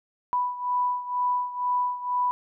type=beating tone pair; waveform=sine; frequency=987.8 / 989.9 Hz; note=B5 / B5; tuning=0 / +4 cents; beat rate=2.1 Hz; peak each=-25 / -29 dBFS; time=0.33-2.31 s; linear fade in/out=0 ms; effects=none